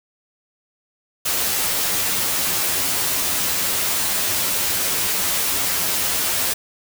white noise with comb filter, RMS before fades -21 dBFS, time 1.25-6.54 s, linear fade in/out 10 ms, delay 11 ms, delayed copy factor +0.65, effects none

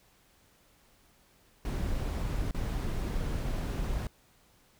brown noise with dropouts, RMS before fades -32 dBFS, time 1.65-4.07 s, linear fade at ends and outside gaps 1 ms, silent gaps 2.51-2.546 s, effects pink hiss -64 dBFS RMS until 4.79 s

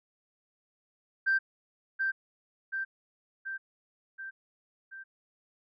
sine tone with echo, 1568 Hz, G6, in tune, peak -22 dBFS, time 1.26-1.39 s, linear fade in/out 20 ms, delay 730 ms, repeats 5, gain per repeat -4 dB, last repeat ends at 5.04 s, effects tanh soft clip ceiling -19 dBFS

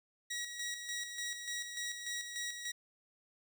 15% pulse tone with tremolo, 1911 Hz, A#6, 43 cents sharp, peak -31 dBFS, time 0.3-2.72 s, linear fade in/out 10 ms, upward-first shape square, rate 3.4 Hz, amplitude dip 50%, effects none

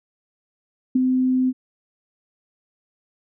sine tone with ADSR envelope, 256.7 Hz, C4, 33 cents flat, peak -12 dBFS, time 0.95-1.53 s, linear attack 8 ms, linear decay 14 ms, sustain -4 dB, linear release 44 ms, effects none

